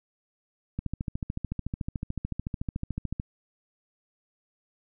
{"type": "click train", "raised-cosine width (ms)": 5, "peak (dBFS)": -18, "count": 34, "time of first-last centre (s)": [0.79, 3.199], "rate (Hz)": 13.7, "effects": []}